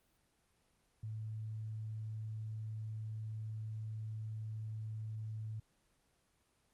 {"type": "tone", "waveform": "sine", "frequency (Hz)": 109.2, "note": "A2", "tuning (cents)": -13, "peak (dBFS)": -40, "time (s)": [1.03, 5.6], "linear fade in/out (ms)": 5, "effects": ["pink hiss -75 dBFS RMS until 6.73 s", "Opus 24 kbps"]}